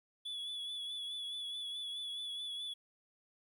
triangle tone with vibrato, 3417 Hz, G#7, 49 cents sharp, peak -38 dBFS, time 0.25-2.74 s, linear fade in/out 10 ms, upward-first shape sine, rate 4.7 Hz, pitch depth 34 cents each way, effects 12-bit

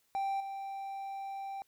triangle tone with level steps, 784 Hz, G5, in tune, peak -29 / -36 dBFS, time 0.15-1.62 s, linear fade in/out 0 ms, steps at 0.4 s, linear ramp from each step 5 ms, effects white hiss -73 dBFS RMS until 1.67 s

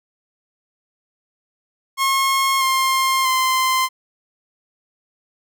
sawtooth tone with pitch steps, 1080 / 1059.6 / 1039.6 Hz, C#6 / C6 / C6, -45 / +22 / -11 cents, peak -12 dBFS, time 1.97-3.89 s, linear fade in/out 50 ms, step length 640 ms, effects none

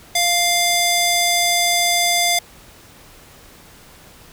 square tone with band-pass filter, 698.5 Hz, F5, in tune, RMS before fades -17 dBFS, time 0.15-2.39 s, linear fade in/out 5 ms, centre 6300 Hz, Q 0.58, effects pink hiss -45 dBFS RMS until 4.32 s

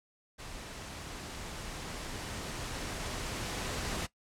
pink noise with level ramp, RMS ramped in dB -45 to -35 dBFS, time 0.38-4.07 s, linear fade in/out 20 ms, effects noise-tail reverb RT60 0.1 s tail -18 dB re dry + low-pass 9000 Hz 12 dB/octave

